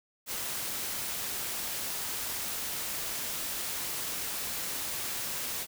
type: noise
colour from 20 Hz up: white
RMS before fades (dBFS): -35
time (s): 0.26-5.67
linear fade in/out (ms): 50
effects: none